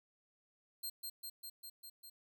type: tone with echo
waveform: 10% pulse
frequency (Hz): 4186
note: C8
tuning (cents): 0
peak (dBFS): -33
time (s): 0.83-0.9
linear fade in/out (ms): 10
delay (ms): 200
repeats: 6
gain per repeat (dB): -2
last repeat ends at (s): 2.1
effects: none